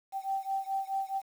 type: beating tone pair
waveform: sine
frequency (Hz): 776 / 780.7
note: G5 / G5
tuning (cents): -18 / -7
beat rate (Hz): 4.7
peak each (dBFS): -33 / -34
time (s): 0.12-1.22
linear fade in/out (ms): 50
effects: 9-bit